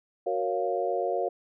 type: chord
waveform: sine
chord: Gb major seventh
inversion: none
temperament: equal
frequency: 370 / 466.2 / 554.4 / 698.5 Hz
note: Gb4 / Bb4 / Db5 / F5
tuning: 0 / 0 / 0 / 0 cents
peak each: -32 / -31 / -31 / -30 dBFS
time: 0.26-1.29 s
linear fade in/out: 10 ms
effects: none